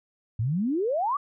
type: exponential sweep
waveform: sine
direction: up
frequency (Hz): 102.7 to 1200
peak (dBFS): -23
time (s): 0.39-1.17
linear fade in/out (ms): 5
effects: none